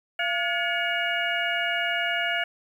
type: tone cluster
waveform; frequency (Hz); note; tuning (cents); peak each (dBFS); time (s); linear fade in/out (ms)
sine; 686 / 1437 / 1706 / 2243 / 2861; F5 / F6 / G#6 / C#7 / F7; -31 / +49 / +46 / +20 / +41; -30; 0.19-2.44; 5
effects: 9-bit